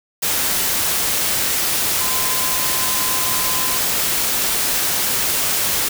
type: tone in noise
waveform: sine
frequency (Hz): 1028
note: C6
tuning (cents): -31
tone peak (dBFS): -28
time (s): 2-3.78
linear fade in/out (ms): 10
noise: white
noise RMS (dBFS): -19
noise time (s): 0.22-5.89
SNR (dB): -12
effects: none